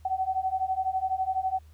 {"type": "beating tone pair", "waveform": "sine", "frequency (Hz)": [750, 762], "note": ["F#5", "G5"], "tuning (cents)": [23, -49], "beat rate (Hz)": 12, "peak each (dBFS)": [-29, -28], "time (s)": [0.05, 1.59], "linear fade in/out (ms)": 5, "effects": ["added 77 Hz sine -49 dBFS peak until 1.73 s", "pink hiss -65 dBFS RMS until 1.73 s"]}